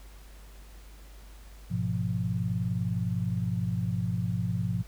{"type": "chord", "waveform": "sine", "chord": "F diminished", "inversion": "first", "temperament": "equal", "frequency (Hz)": [103.83, 123.47, 174.61], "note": ["Ab2", "Cb3", "F3"], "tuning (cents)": [0, 0, 0], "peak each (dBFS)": -31, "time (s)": [1.7, 4.83], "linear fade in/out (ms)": 20, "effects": ["added 50 Hz sine -46 dBFS peak until 4.87 s", "pink hiss -56 dBFS RMS until 4.87 s"]}